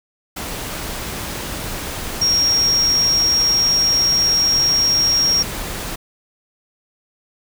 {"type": "tone in noise", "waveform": "sine", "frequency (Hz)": 5588, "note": "F8", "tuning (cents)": 0, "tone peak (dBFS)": -13, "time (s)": [2.21, 5.43], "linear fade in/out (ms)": 10, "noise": "pink", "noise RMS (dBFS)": -27, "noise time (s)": [0.36, 5.96], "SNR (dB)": 11, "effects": []}